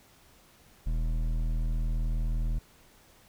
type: tone with hard clipping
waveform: triangle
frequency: 40.07 Hz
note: E1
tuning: 48 cents flat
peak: -28 dBFS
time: 0.86-2.59 s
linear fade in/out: 10 ms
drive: 14 dB
effects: pink hiss -59 dBFS RMS until 3.28 s